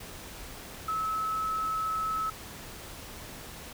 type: tone in noise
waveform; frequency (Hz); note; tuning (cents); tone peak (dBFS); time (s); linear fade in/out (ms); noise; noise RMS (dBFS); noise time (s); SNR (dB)
sine; 1296; E6; -30; -28; 0.88-2.3; 5; pink; -44; 0-3.73; +13
effects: none